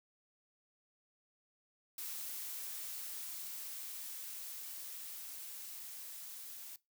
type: noise with level ramp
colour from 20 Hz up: blue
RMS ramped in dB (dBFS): -43 to -49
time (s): 1.98-6.76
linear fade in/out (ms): 2
effects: noise-tail reverb RT60 0.2 s tail -20 dB re dry